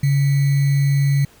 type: tone with sample-and-hold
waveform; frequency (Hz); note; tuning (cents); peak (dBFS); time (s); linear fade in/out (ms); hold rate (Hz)
sine; 140; C#3; +18; -13; 0.03-1.25; 5; 2100
effects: pink hiss -50 dBFS RMS until 1.4 s